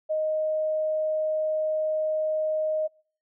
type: tone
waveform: sine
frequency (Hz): 622.3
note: D#5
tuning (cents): 0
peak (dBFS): -23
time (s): 0.09-2.88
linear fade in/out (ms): 20
effects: noise-tail reverb RT60 0.5 s tail -26 dB re dry